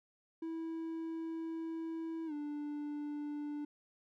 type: tone with pitch glide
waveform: triangle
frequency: 326.5 to 294.3 Hz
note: E4 to D4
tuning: -17 to +4 cents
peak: -36 dBFS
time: 0.42-3.65 s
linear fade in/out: 5 ms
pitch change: -179 cents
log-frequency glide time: 2.26-2.33 s
effects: none